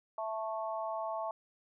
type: harmonic tone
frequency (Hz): 220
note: A3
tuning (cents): 0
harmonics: 3 / 4 / 5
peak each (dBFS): -37 / -39 / -41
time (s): 0.18-1.31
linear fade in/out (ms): 2
effects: none